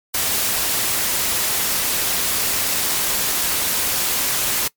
white noise, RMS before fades -20 dBFS, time 0.14-4.68 s, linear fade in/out 5 ms, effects noise-tail reverb RT60 0.1 s tail -22 dB re dry + MP3 96 kbps

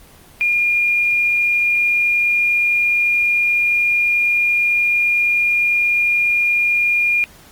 sine tone with quantisation, 2417 Hz, D7, 49 cents sharp, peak -13 dBFS, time 0.41-7.24 s, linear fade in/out 0 ms, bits 7, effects pink hiss -45 dBFS RMS until 7.51 s + Opus 24 kbps

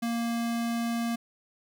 square tone, 233.1 Hz, A#3, in tune, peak -28 dBFS, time 0.02-1.16 s, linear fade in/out 10 ms, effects none

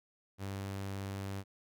sawtooth tone, 98 Hz, G2, in tune, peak -34 dBFS, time 0.38-1.44 s, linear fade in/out 50 ms, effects none

